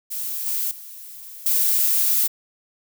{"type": "noise with level steps", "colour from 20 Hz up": "violet", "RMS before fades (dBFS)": [-28, -24, -39, -19], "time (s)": [0.1, 2.28], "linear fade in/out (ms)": 20, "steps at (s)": [0.46, 0.71, 1.46], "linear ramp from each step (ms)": 2, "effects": []}